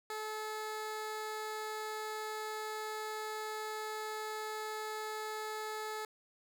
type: tone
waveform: 15% pulse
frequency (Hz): 431.6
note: A4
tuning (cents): -33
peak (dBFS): -32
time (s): 0.1-6.05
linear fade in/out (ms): 2
effects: none